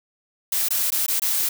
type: noise with dropouts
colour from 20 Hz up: blue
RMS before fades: -22 dBFS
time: 0.52-1.49 s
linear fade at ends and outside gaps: 5 ms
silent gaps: 0.686-0.705 / 0.905-0.92 / 1.064-1.081 / 1.197-1.219 s
effects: none